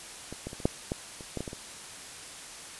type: clicks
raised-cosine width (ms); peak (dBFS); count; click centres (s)
2; -25 / -22 / -27 / -29 / -9 / -16 / -29 / -19 / -20 / -23 / -26; 11; 0.326 / 0.47 / 0.531 / 0.602 / 0.655 / 0.919 / 1.208 / 1.373 / 1.406 / 1.478 / 1.531
effects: white hiss -44 dBFS RMS until 2.79 s + resampled to 24000 Hz